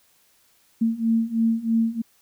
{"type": "beating tone pair", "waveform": "sine", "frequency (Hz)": [225.2, 228.3], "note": ["A3", "A#3"], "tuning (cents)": [40, -36], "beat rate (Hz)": 3.1, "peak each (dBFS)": [-23, -21], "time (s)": [0.81, 2.02], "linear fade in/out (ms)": 10, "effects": ["white hiss -61 dBFS RMS until 2.21 s"]}